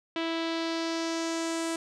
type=tone with low-pass filter sweep; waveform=sawtooth; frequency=329.2 Hz; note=E4; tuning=2 cents flat; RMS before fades=-31 dBFS; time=0.16-1.76 s; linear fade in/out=2 ms; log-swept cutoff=3300 to 8700 Hz; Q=2.2; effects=none